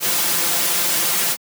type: noise with comb filter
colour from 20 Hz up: white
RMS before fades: -19 dBFS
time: 0-1.37 s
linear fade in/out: 50 ms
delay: 5.8 ms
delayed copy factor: +0.9
effects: high-pass 150 Hz 12 dB/octave